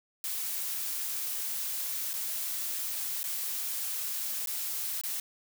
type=noise with dropouts; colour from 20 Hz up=blue; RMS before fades=-34 dBFS; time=0.24-5.2 s; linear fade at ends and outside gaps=1 ms; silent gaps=2.132-2.138 / 3.231-3.24 / 4.46-4.472 / 5.013-5.036 s; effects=none